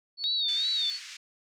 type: tone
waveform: sine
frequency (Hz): 4435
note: C#8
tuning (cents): 0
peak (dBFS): -32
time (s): 0.17-1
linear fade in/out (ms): 50
type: tone with vibrato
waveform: sine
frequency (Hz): 3728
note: A#7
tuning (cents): -1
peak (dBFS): -26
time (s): 0.24-0.9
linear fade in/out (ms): 0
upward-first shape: sine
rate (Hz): 2.7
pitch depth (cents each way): 97
type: band-pass noise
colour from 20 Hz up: white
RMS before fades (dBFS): -44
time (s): 0.48-1.17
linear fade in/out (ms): 5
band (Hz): 1600 to 6000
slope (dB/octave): 24
effects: none